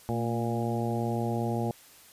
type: harmonic tone with a mistuned harmonic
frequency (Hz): 117.4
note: A#2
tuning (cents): +13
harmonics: 1 / 2 / 3 / 4 / 5 / 6 / 7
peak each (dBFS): -31 / -32 / -35 / -37 / -39 / -38 / -37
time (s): 0.09-1.71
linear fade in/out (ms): 0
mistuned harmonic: 2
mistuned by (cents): -40
effects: white hiss -54 dBFS RMS until 2.12 s + resampled to 32000 Hz